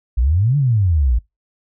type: exponential two-way sweep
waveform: sine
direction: up then down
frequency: 54.2 to 148.9 to 54.2 Hz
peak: -12 dBFS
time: 0.17-1.19 s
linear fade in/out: 10 ms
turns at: 0.57 s
effects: noise-tail reverb RT60 0.2 s tail -24 dB re dry